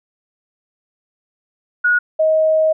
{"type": "tone pair in turn", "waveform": "sine", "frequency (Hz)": [1453, 630.6], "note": ["F#6", "D#5"], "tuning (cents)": [-32, 23], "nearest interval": "octave + major second", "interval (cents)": 1445, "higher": "first", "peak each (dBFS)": -11, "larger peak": "neither", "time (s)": [[1.84, 1.99], [2.19, 2.73]], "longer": "second", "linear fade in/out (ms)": 10, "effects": []}